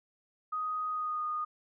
sine tone with pitch glide, 1249 to 1229.7 Hz, D#6 to D#6, +6 to -21 cents, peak -31 dBFS, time 0.52-1.45 s, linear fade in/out 10 ms, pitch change -27 cents, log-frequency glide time 0.9-1.24 s, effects none

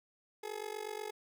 30% pulse tone with amplitude modulation, 425.5 Hz, G#4, 42 cents sharp, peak -33 dBFS, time 0.43-1.11 s, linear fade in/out 10 ms, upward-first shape sine, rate 48.2 Hz, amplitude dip 90%, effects none

